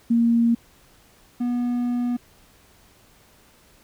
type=tone pair in turn; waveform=sine / triangle; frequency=233.1 / 243.2 Hz; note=A#3 / B3; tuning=0 / -26 cents; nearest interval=minor second; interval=74 cents; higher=second; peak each=-15 / -19 dBFS; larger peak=first; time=0.1-0.55 / 1.4-2.17 s; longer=second; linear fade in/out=10 ms; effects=pink hiss -55 dBFS RMS until 3.83 s